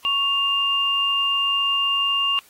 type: tone pair together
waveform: sine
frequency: 1112 / 2802 Hz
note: C#6 / F7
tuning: +5 / +5 cents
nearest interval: octave + major third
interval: 1600 cents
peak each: -25 / -19 dBFS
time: 0.05-2.39 s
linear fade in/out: 0 ms
effects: white hiss -53 dBFS RMS until 2.49 s + AAC 48 kbps